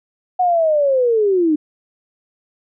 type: linear sweep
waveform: sine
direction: down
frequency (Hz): 740 to 293.7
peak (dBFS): -12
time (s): 0.39-1.56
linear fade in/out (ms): 10
effects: none